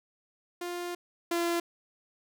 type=tone pair in turn; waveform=sawtooth; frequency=351.1 / 341.7 Hz; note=F4 / F4; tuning=+9 / -38 cents; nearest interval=unison; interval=47 cents; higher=first; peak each=-30 / -23 dBFS; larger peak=second; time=0.61-0.95 / 1.31-1.6 s; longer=first; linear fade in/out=5 ms; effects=none